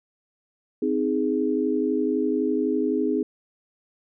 sine chord, Ab major, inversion first, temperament just, 259.6 / 311.5 / 415.3 Hz, C4 / Eb4 / Ab4, -13 / +2 / 0 cents, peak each -25 dBFS, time 0.82-3.23 s, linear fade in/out 5 ms, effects none

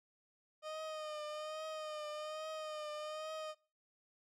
30% pulse tone with vibrato, 615 Hz, D#5, 20 cents flat, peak -39 dBFS, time 0.62-3.55 s, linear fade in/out 50 ms, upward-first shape triangle, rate 1.2 Hz, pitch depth 45 cents each way, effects noise-tail reverb RT60 0.4 s tail -24 dB re dry + low-pass 7000 Hz 12 dB/octave

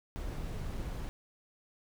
brown noise with dropouts, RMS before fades -38 dBFS, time 0.16-1.09 s, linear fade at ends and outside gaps 0 ms, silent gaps 0.774-0.779 s, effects none

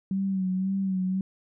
sine tone with vibrato, 190 Hz, F#3, 46 cents sharp, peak -24 dBFS, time 0.11-1.21 s, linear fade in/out 2 ms, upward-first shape sine, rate 1.9 Hz, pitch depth 45 cents each way, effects none

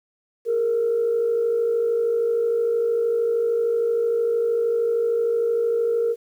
sine tone pair together, 411.6 / 464.7 Hz, G#4 / A#4, -16 / -5 cents, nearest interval major second, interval 211 cents, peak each -27 / -18 dBFS, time 0.45-6.16 s, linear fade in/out 50 ms, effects tanh soft clip ceiling -13 dBFS + 9-bit

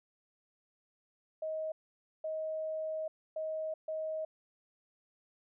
sine tone bursts at uneven times, 630 Hz, D#5, 21 cents sharp, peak -34 dBFS, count 4, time 1.42-1.72 / 2.24-3.08 / 3.36-3.74 / 3.88-4.25 s, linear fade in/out 5 ms, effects none

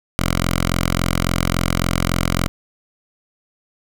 5% pulse tone with notch filter, 43.6 Hz, F1, 2 cents flat, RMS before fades -19 dBFS, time 0.19-2.48 s, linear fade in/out 0 ms, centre 400 Hz, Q 0.87, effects none

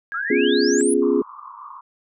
sine tone, 1641 Hz, G#6, 21 cents flat, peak -27 dBFS, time 0.12-0.81 s, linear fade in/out 0 ms
sine exponential sweep, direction up, 1286 to 10730 Hz, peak -24 dBFS, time 0.14-0.94 s, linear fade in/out 5 ms
sine chord, C# dominant seventh, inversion third, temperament equal, 246.9 / 277.2 / 349.2 / 415.3 Hz, B3 / C#4 / E#4 / G#4, 0 / 0 / 0 / 0 cents, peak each -23 / -21 / -21 / -19 dBFS, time 0.3-1.22 s, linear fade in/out 5 ms
white band-pass noise, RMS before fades -39 dBFS, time 1.02-1.81 s, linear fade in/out 5 ms, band 960 to 1200 Hz, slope 96 dB/octave
effects none

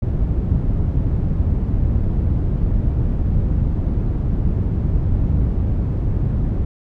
white low-pass noise, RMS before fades -18 dBFS, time 0.02-6.65 s, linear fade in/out 5 ms, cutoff 100 Hz, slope 12 dB/octave, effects none

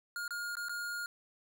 square tone with dropouts, 1422 Hz, F6, 31 cents sharp, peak -37 dBFS, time 0.16-1.06 s, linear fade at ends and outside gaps 1 ms, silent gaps 0.279-0.307 / 0.554-0.569 / 0.685-0.694 s, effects none

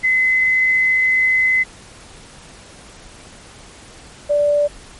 sine tone pair in turn, 2038 / 584.6 Hz, C7 / D5, -46 / -8 cents, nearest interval octave + minor seventh, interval 2162 cents, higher first, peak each -12 dBFS, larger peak neither, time 0.03-1.64 / 4.29-4.68 s, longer first, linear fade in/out 20 ms, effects pink hiss -41 dBFS RMS until 4.99 s + MP3 48 kbps

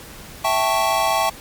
square chord, A dominant seventh, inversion second, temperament equal, 659.3 / 784 / 880 / 1108.7 Hz, E5 / G5 / A5 / C#6, 0 / 0 / 0 / 0 cents, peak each -23 dBFS, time 0.44-1.3 s, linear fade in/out 10 ms, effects pink hiss -39 dBFS RMS until 1.4 s + MP3 96 kbps

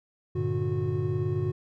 triangle tone cluster, 99.1 / 117.6 / 147.2 / 364.9 Hz, G2 / A#2 / D3 / F#4, +19 / +16 / +4 / -24 cents, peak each -29 dBFS, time 0.35-1.52 s, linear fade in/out 10 ms, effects none

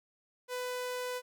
sawtooth tone, 498.6 Hz, B4, 16 cents sharp, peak -31 dBFS, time 0.48-1.22 s, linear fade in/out 50 ms, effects none

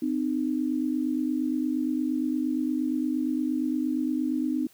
sine tone pair together, 256.9 / 305.5 Hz, C4 / D#4, -32 / -32 cents, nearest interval minor third, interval 300 cents, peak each -27 dBFS, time 0.02-4.67 s, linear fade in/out 5 ms, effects white hiss -58 dBFS RMS until 4.73 s

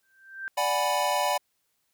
sine tone with exponential growth, 1568 Hz, G6, in tune, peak -29 dBFS, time 0.03-0.48 s, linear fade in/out 0 ms, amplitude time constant 96 ms
square chord, G# half-diminished seventh, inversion second, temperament equal, 587.3 / 740 / 830.6 / 987.8 Hz, D5 / F#5 / G#5 / B5, 0 / 0 / 0 / 0 cents, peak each -30 / -30 / -31 / -29 dBFS, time 0.57-1.38 s, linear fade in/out 10 ms
effects white hiss -74 dBFS RMS until 1.93 s

